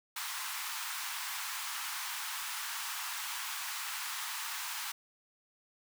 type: high-pass noise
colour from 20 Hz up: pink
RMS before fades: -39 dBFS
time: 0.16-4.92 s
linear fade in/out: 5 ms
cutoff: 890 Hz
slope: 48 dB/octave
effects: none